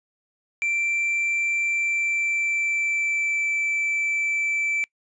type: tone with pitch glide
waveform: triangle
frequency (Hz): 2349 to 2325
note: D7 to D7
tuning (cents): 0 to -18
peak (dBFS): -20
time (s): 0.62-4.84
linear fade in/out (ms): 0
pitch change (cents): -18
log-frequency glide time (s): 1.65-3.48
effects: noise-tail reverb RT60 0.1 s tail -26 dB re dry + resampled to 22050 Hz